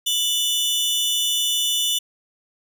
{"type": "tone pair together", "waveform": "sawtooth", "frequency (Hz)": [2960, 3527], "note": ["F#7", "A7"], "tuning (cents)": [0, 3], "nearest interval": "minor third", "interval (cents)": 303, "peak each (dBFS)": -19, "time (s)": [0.06, 1.99], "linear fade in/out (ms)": 10, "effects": []}